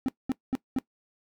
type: tone bursts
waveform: triangle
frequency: 261.6 Hz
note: C4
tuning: in tune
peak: -21 dBFS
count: 4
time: 0.06-0.786 s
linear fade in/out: 0 ms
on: 24 ms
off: 210 ms
effects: noise-tail reverb RT60 0.1 s tail -19 dB re dry